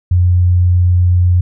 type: tone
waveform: sine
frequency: 89.2 Hz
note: F2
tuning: 37 cents sharp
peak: -7 dBFS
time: 0.11-1.41 s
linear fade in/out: 5 ms
effects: none